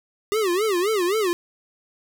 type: tone with vibrato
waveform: square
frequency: 392 Hz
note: G4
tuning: in tune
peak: -20 dBFS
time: 0.32-1.33 s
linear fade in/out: 0 ms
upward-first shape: sine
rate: 3.8 Hz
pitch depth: 220 cents each way
effects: none